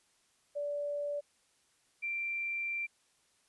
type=tone pair in turn; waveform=sine; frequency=580 / 2358 Hz; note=D5 / D7; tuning=-22 / +6 cents; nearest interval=2 octaves; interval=2428 cents; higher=second; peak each=-33 / -33 dBFS; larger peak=neither; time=0.55-1.21 / 2.02-2.87 s; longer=second; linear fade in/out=20 ms; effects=white hiss -71 dBFS RMS until 3.48 s + resampled to 24000 Hz